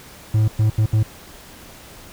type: tone bursts at uneven times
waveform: triangle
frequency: 108.5 Hz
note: A2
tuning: 24 cents flat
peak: -11 dBFS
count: 4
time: 0.34-0.48 / 0.59-0.7 / 0.78-0.86 / 0.93-1.03 s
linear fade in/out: 5 ms
effects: pink hiss -42 dBFS RMS until 2.12 s